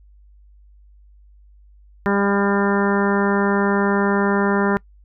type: harmonic tone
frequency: 200 Hz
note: G3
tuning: 35 cents sharp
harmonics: 1 / 2 / 3 / 4 / 5 / 6 / 7 / 8 / 9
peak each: -19 / -21 / -28 / -28 / -26 / -31 / -27 / -31 / -29 dBFS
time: 2.06-4.77 s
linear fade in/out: 0 ms
effects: noise-tail reverb RT60 0.1 s tail -24 dB re dry + added 50 Hz sine -46 dBFS peak until 5.04 s